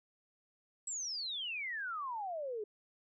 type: exponential sweep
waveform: sine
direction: down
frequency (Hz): 7902 to 406.1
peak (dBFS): -37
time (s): 0.87-2.64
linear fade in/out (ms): 5
effects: none